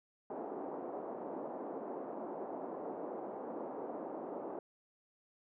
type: band-pass noise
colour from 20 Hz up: pink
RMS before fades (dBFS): -43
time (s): 0.3-4.59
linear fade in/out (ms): 2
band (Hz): 280 to 850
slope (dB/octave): 24
effects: none